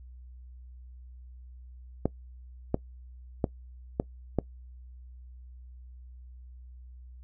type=clicks; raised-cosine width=2 ms; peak=-11 dBFS; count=5; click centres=2.056 / 2.744 / 3.442 / 3.999 / 4.387 s; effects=noise-tail reverb RT60 0.1 s tail -21 dB re dry + added 62 Hz sine -45 dBFS peak until 7.23 s